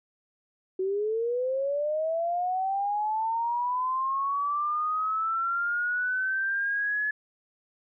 sine linear sweep, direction up, 370 to 1712 Hz, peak -25 dBFS, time 0.79-7.11 s, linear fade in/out 5 ms, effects none

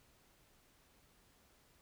silence, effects pink hiss -69 dBFS RMS until 1.81 s

